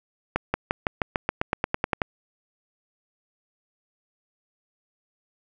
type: accelerating click train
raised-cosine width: 0.5 ms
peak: -7 dBFS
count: 14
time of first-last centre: 0.36-2.018 s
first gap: 180 ms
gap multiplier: 0.94
effects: none